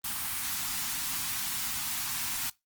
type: band-stop noise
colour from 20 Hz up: white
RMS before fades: -33 dBFS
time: 0.04-2.5 s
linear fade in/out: 5 ms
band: 300 to 740 Hz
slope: 48 dB/octave
effects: noise-tail reverb RT60 0.2 s tail -21 dB re dry + Opus 24 kbps